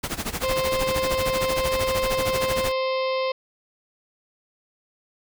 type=noise with tremolo; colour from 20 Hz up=pink; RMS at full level=-26 dBFS; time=0.03-2.72 s; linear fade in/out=10 ms; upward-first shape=sine; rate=13 Hz; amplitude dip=85%
type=harmonic tone; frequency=523.3 Hz; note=C5; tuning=in tune; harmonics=1 / 2 / 4 / 5 / 6 / 7 / 8 / 9 / 10; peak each=-23 / -29 / -35 / -37 / -39 / -40 / -41 / -42 / -43 dBFS; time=0.43-3.32 s; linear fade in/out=5 ms
effects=none